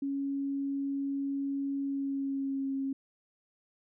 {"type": "tone with pitch glide", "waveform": "sine", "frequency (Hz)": [277.2, 271], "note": ["C#4", "C#4"], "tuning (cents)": [0, -39], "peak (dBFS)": -30, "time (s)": [0.02, 2.93], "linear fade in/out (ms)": 5, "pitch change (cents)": -39, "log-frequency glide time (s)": [1.83, 2.72], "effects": []}